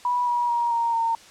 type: tone with pitch steps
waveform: sine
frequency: 979 / 962.7 / 946.7 / 931 / 915.6 Hz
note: B5 / B5 / A#5 / A#5 / A#5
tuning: -15 / -45 / +26 / -2 / -31 cents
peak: -20 dBFS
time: 0.05-1.15 s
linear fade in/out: 2 ms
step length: 220 ms
effects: white hiss -48 dBFS RMS until 1.3 s + low-pass 7000 Hz 12 dB/octave